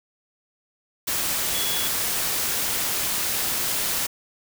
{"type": "tone in noise", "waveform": "sine", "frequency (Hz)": 3371, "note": "G#7", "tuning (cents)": 25, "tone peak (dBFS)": -29, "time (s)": [1.54, 1.88], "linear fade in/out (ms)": 10, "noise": "white", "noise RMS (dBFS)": -25, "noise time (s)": [1.07, 4.07], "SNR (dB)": -7, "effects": []}